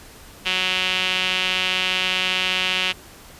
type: tone with band-pass filter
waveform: sawtooth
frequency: 185 Hz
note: F#3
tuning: in tune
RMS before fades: -22 dBFS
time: 0.45-2.93 s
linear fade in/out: 20 ms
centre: 2900 Hz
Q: 3.8
effects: pink hiss -44 dBFS RMS until 3.39 s + resampled to 32000 Hz